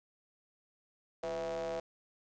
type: ring-modulated tone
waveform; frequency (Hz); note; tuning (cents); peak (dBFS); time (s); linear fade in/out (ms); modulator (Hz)
square; 77.7; D#2; -2; -33; 1.23-1.8; 5; 579
effects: resampled to 16000 Hz + 10-bit